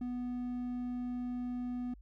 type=tone; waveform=triangle; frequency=246.5 Hz; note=B3; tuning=3 cents flat; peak=-33 dBFS; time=0.01-1.94 s; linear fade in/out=5 ms; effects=added 50 Hz sine -52 dBFS peak until 2.01 s